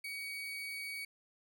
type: tone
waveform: 35% pulse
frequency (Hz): 2254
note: C#7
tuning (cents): +28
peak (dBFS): -38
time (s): 0.04-1.05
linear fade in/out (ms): 5
effects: none